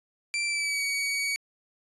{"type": "tone with pitch glide", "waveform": "sawtooth", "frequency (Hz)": [2349, 2256], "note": ["D7", "C#7"], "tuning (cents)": [0, 30], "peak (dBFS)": -23, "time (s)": [0.34, 1.36], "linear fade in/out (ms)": 0, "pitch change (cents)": -70, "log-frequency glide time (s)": [0.45, 0.84], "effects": ["resampled to 24000 Hz"]}